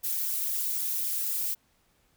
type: noise with flanger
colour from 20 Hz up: violet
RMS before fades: -30 dBFS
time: 0.03-1.55 s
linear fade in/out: 20 ms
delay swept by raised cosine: 0.57 to 3.97 ms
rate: 3.9 Hz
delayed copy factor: +0.95
effects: pink hiss -68 dBFS RMS until 2.16 s